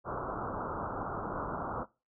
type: low-pass noise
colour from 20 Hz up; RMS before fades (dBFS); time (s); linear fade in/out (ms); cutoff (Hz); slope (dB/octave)
white; -37; 0.04-1.86; 50; 1400; 96
effects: noise-tail reverb RT60 0.3 s tail -22 dB re dry